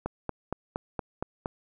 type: click train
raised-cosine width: 1 ms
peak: -16 dBFS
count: 7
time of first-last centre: 0.06-1.459 s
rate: 4.29 Hz
effects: none